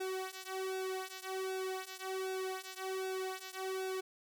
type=tone with flanger; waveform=sawtooth; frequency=377.7 Hz; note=F#4; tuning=36 cents sharp; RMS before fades=-40 dBFS; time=0-4.01 s; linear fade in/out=10 ms; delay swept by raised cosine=0.96 to 2.76 ms; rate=1.3 Hz; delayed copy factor=-0.9; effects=none